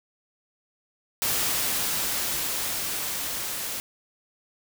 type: noise with level ramp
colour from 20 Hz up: white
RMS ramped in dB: -25 to -32 dBFS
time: 1.22-3.8 s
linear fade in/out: 0 ms
effects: none